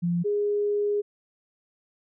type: tone pair in turn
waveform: sine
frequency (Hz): 173 / 412.3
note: F3 / G#4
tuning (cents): -16 / -13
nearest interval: octave + minor third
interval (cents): 1503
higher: second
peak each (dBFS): -22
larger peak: neither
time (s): 0.02-0.24 / 0.24-1.02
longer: second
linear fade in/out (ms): 20
effects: none